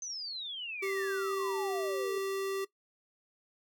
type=exponential sweep; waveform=sine; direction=down; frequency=6272 to 415.3 Hz; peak=-37 dBFS; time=0.02-2.18 s; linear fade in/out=2 ms
type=tone; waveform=square; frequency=389.3 Hz; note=G4; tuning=12 cents flat; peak=-33 dBFS; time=0.82-2.65 s; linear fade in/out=10 ms
effects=noise-tail reverb RT60 0.1 s tail -18 dB re dry